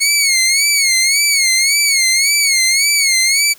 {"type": "tone with vibrato", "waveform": "15% pulse", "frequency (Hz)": 2189, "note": "C#7", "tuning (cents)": -22, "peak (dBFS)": -4, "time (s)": [0, 3.54], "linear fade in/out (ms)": 20, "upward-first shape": "sine", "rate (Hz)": 1.8, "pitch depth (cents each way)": 99, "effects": ["white hiss -44 dBFS RMS until 3.58 s"]}